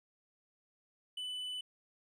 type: tone with tanh clipping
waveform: sine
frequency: 2994 Hz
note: F#7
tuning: 20 cents sharp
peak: -39 dBFS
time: 1.17-1.61 s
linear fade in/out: 5 ms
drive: 5 dB
effects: none